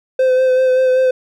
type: tone with vibrato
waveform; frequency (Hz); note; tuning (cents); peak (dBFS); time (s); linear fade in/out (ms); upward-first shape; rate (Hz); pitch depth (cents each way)
triangle; 515; C5; -28; -8; 0.19-1.11; 5; sine; 5.2; 20
effects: none